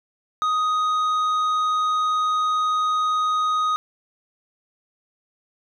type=tone with tanh clipping; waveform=sine; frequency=1249 Hz; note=D#6; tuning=6 cents sharp; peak=-20 dBFS; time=0.42-3.76 s; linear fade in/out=0 ms; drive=7 dB; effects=none